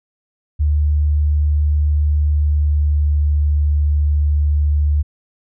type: tone with pitch glide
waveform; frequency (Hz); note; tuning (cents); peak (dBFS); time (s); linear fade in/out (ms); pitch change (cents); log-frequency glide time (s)
sine; 74.4 to 73.84; D2 to D2; +23 to +10; -12; 0.59-5.03; 20; -13; 2.28-3.17
effects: none